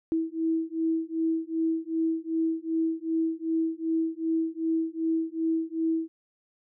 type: beating tone pair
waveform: sine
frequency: 323.6 / 326.2 Hz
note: E4 / E4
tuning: -32 / -18 cents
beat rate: 2.6 Hz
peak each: -28 dBFS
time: 0.12-6.08 s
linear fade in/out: 0 ms
effects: none